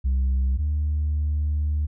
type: tone pair in turn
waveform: sine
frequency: 65.41 / 74.91 Hz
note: C2 / D2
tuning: 0 / +35 cents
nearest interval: major second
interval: 235 cents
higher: second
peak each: -16 / -19 dBFS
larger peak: first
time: 0.04-0.58 / 0.58-1.87 s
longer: second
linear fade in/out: 20 ms
effects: tanh soft clip ceiling -18 dBFS